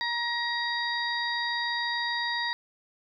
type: harmonic tone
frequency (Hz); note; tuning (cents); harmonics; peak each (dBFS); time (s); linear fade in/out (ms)
947; A#5; +27; 1 / 2 / 4 / 5; -33 / -30 / -34 / -36; 0.01-2.53; 0
effects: none